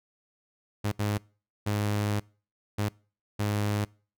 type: tone bursts at uneven times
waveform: sawtooth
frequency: 103.83 Hz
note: G#2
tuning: in tune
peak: -22 dBFS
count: 5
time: 0.84-0.92 / 0.99-1.18 / 1.66-2.2 / 2.78-2.89 / 3.39-3.85 s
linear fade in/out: 10 ms
effects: noise-tail reverb RT60 0.4 s tail -25 dB re dry